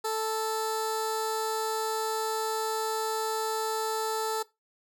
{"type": "tone with notch filter", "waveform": "15% pulse", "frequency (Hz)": 440, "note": "A4", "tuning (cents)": 0, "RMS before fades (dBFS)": -30, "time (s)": [0.04, 4.43], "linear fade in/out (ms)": 10, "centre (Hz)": 2100, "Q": 1.3, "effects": ["noise-tail reverb RT60 0.2 s tail -19 dB re dry"]}